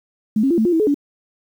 sine tone with pitch steps, 214.9 / 271.1 / 341.6 / 220.7 / 352.1 / 324.6 / 426.8 / 286.5 Hz, A3 / C#4 / F4 / A3 / F4 / E4 / G#4 / D4, -41 / -38 / -38 / +5 / +14 / -27 / +47 / -43 cents, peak -13 dBFS, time 0.36-0.944 s, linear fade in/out 5 ms, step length 73 ms, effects 8-bit

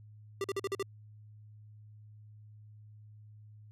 square tone bursts, 393.4 Hz, G4, 6 cents sharp, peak -32 dBFS, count 6, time 0.41-0.827 s, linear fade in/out 2 ms, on 32 ms, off 45 ms, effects added 106 Hz sine -51 dBFS peak until 3.71 s + low-pass 12000 Hz 12 dB/octave

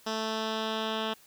10% pulse tone with low-pass filter sweep, 220 Hz, A3, in tune, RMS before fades -32 dBFS, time 0.06-1.14 s, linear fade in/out 10 ms, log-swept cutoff 5100 to 3300 Hz, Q 2.4, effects white hiss -58 dBFS RMS until 1.26 s

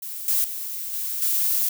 violet noise with level steps, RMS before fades -33 / -21 / -31 / -28 / -22 dBFS, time 0.02-1.69 s, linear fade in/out 5 ms, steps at 0.28 / 0.44 / 0.93 / 1.22 s, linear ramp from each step 2 ms, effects none

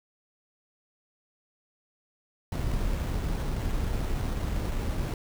brown noise with sample-and-hold, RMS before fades -29 dBFS, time 2.52-5.14 s, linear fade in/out 2 ms, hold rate 4900 Hz, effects none

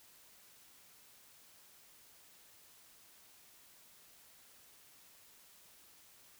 silence, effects white hiss -62 dBFS RMS until 6.39 s

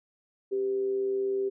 sine tone with amplitude modulation, 392 Hz, G4, in tune, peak -24 dBFS, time 0.51-1.5 s, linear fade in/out 20 ms, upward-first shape sine, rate 116 Hz, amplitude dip 35%, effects none

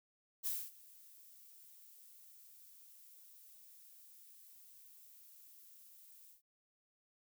violet noise with ADSR envelope, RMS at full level -37 dBFS, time 0.43-6.42 s, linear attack 35 ms, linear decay 240 ms, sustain -23 dB, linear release 120 ms, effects none

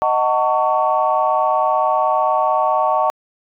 sine chord, D# half-diminished seventh, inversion none, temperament just, 622.3 / 746.7 / 896 / 1120.1 Hz, D#5 / F#5 / A5 / C#6, 0 / +16 / +31 / +18 cents, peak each -19 dBFS, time 0.02-3.1 s, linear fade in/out 0 ms, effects tanh soft clip ceiling -3 dBFS

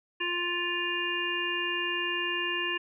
harmonic tone, 350 Hz, F4, 4 cents sharp, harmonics 1 / 3 / 5 / 7 / 8, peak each -36 / -37 / -33 / -36 / -32 dBFS, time 0.2-2.78 s, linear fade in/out 10 ms, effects none

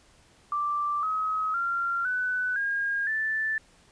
sine tone with pitch steps, 1174.7 / 1273.6 / 1380.9 / 1497.2 / 1623.3 / 1760.1 Hz, D6 / D#6 / F6 / F#6 / G#6 / A6, 0 / +40 / -20 / +20 / -40 / 0 cents, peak -25 dBFS, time 0.52-3.58 s, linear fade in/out 2 ms, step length 510 ms, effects pink hiss -59 dBFS RMS until 3.91 s + resampled to 22050 Hz

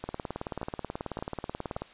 two click trains, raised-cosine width 1 ms, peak -19 / -21 dBFS, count 33 / 4, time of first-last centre 0.09-1.82 / 0.04-1.764 s, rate 18.5 / 1.74 Hz, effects white hiss -53 dBFS RMS until 1.93 s + resampled to 8000 Hz

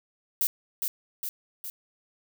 violet noise with echo, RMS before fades -25 dBFS, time 0.41-0.47 s, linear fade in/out 0 ms, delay 410 ms, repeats 3, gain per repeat -4 dB, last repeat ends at 1.7 s, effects none

